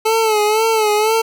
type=tone with vibrato; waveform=25% pulse; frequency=434.4 Hz; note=A4; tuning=22 cents flat; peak=-9 dBFS; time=0.05-1.22 s; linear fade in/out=10 ms; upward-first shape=sine; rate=2 Hz; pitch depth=66 cents each way; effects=none